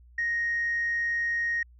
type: tone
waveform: sine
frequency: 1869 Hz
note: A#6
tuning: 4 cents sharp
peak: -24 dBFS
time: 0.18-1.63 s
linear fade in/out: 5 ms
effects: tanh soft clip ceiling -21 dBFS + added 60 Hz sine -51 dBFS peak until 1.79 s